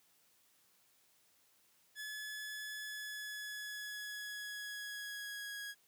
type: tone with pitch glide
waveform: sawtooth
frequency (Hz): 1711 to 1655.6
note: A6 to G#6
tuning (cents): -49 to -6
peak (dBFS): -39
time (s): 1.95-5.75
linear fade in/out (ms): 50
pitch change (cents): -57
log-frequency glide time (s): 2.8-5.61
effects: white hiss -71 dBFS RMS until 5.87 s + high-pass 80 Hz 12 dB/octave